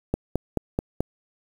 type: click train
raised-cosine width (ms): 2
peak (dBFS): -9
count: 5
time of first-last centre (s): 0.14-1.006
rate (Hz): 4.62
effects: 7-bit